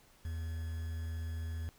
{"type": "tone with quantisation", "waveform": "triangle", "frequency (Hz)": 81.4, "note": "E2", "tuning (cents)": -21, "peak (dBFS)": -34, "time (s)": [0.25, 1.69], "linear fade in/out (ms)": 0, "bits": 9, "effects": ["pink hiss -64 dBFS RMS until 1.78 s"]}